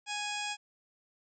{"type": "harmonic tone with a mistuned harmonic", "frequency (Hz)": 830.6, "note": "G#5", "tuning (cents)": 0, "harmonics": [1, 2, 3, 4, 5, 6, 7, 8, 9, 10], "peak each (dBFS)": [-39, -43, -39, -41, -52, -44, -50, -48, -45, -54], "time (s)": [0.06, 0.57], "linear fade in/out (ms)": 50, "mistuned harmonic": 7, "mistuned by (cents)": -61, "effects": []}